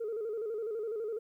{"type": "tone with vibrato", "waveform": "sine", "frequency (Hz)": 440, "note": "A4", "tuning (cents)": 0, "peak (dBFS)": -32, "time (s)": [0, 1.19], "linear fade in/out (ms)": 10, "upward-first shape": "square", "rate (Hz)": 12, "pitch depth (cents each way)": 79, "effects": ["tanh soft clip ceiling -30 dBFS", "12-bit"]}